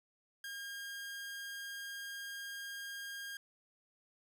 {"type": "tone", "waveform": "sawtooth", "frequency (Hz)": 1616, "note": "G#6", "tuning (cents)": -48, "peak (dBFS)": -39, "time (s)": [0.44, 3.37], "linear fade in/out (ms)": 2, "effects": []}